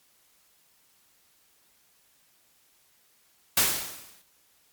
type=noise with exponential decay; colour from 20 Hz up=white; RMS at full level=-19 dBFS; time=3.57-4.22 s; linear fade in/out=5 ms; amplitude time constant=140 ms; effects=white hiss -64 dBFS RMS until 4.72 s + MP3 96 kbps

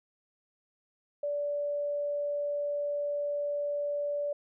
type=tone; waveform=sine; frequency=580 Hz; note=D5; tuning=22 cents flat; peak=-29 dBFS; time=1.23-4.33 s; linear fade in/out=5 ms; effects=none

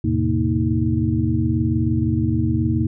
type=tone cluster; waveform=sine; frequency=84 / 110.7 / 129.8 / 231.7 / 315.5 Hz; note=E2 / A2 / C3 / A#3 / D#4; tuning=+33 / +11 / -13 / -10 / +24 cents; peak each=-23 dBFS; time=0.04-2.87 s; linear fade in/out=5 ms; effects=none

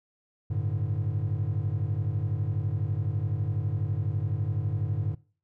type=chord; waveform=triangle; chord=G suspended second; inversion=none; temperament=equal; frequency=98 / 110 / 146.83 Hz; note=G2 / A2 / D3; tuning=0 / 0 / 0 cents; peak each=-27 / -27 / -30 dBFS; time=0.5-5.15 s; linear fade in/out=10 ms; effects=noise-tail reverb RT60 0.4 s tail -21 dB re dry + tanh soft clip ceiling -17 dBFS

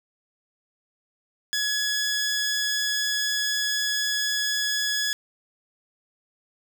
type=tone; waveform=15% pulse; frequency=1688 Hz; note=G#6; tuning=28 cents sharp; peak=-17 dBFS; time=1.53-5.13 s; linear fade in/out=0 ms; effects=none

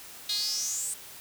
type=tone with high-pass filter sweep; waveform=sawtooth; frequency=415.3 Hz; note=G#4; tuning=in tune; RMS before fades=-31 dBFS; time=0.29-0.94 s; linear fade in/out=5 ms; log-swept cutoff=3900 to 8700 Hz; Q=7.9; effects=white hiss -46 dBFS RMS until 1.2 s

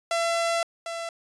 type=tone pair in turn; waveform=sawtooth; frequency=674 / 671.2 Hz; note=E5 / E5; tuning=+38 / +31 cents; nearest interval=unison; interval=7 cents; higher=first; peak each=-19 / -27 dBFS; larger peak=first; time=0.11-0.63 / 0.86-1.09 s; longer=first; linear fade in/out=2 ms; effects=resampled to 22050 Hz

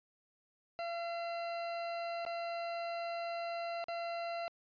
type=tone with dropouts; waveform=40% pulse; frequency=681 Hz; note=F5; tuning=44 cents flat; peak=-36 dBFS; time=0.79-4.48 s; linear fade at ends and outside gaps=0 ms; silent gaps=2.251-2.264 / 3.841-3.884 s; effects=resampled to 11025 Hz

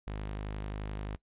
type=tone; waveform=sawtooth; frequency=51.5 Hz; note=G#1; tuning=14 cents flat; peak=-32 dBFS; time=0.07-1.16 s; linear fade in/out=0 ms; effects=noise-tail reverb RT60 0.1 s tail -20 dB re dry + resampled to 8000 Hz

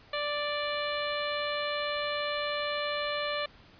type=harmonic tone; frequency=587.3 Hz; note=D5; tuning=in tune; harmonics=1 / 2 / 3 / 4 / 5 / 6 / 7; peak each=-33 / -36 / -38 / -39 / -40 / -41 / -41 dBFS; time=0.13-3.46 s; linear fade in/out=5 ms; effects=pink hiss -56 dBFS RMS until 3.79 s + resampled to 11025 Hz

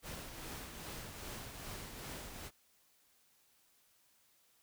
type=noise with tremolo; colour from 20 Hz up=pink; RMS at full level=-45 dBFS; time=0.02-2.51 s; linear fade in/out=50 ms; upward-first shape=triangle; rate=2.5 Hz; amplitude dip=45%; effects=white hiss -71 dBFS RMS until 4.62 s

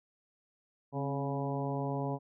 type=harmonic tone with a mistuned harmonic; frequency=140 Hz; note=C#3; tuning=18 cents sharp; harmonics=1 / 2 / 3 / 4 / 5 / 6 / 7; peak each=-35 / -38 / -40 / -41 / -42 / -43 / -43 dBFS; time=0.92-2.19 s; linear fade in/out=50 ms; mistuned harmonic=2; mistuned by=-51 cents; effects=none

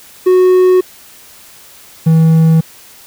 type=tone pair in turn; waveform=triangle; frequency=367.8 / 161.49 Hz; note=F#4 / E3; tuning=-10 / -35 cents; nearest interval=octave + major second; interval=1425 cents; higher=first; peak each=-3 dBFS; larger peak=neither; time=0.26-0.81 / 2.06-2.61 s; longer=neither; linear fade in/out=10 ms; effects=white hiss -39 dBFS RMS until 3.06 s

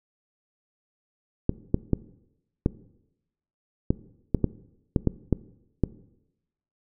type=clicks; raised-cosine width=3 ms; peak=-7 dBFS; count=11; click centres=1.494 / 1.744 / 1.933 / 2.661 / 3.905 / 4.347 / 4.443 / 4.962 / 5.073 / 5.327 / 5.837 s; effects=noise-tail reverb RT60 0.9 s tail -19 dB re dry

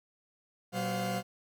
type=tone cluster; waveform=40% pulse; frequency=120.2 / 189.9 / 516 / 708 Hz; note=B2 / F#3 / C5 / F5; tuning=-46 / +45 / -24 / +23 cents; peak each=-39 / -34 / -38 / -35 dBFS; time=0.72-1.23 s; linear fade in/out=50 ms; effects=none

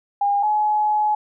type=tone pair in turn; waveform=sine; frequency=810 / 846.6 Hz; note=G#5 / G#5; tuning=-43 / +33 cents; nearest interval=minor second; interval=76 cents; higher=second; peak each=-16 dBFS; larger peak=neither; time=0.21-0.43 / 0.43-1.15 s; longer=second; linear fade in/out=5 ms; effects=none

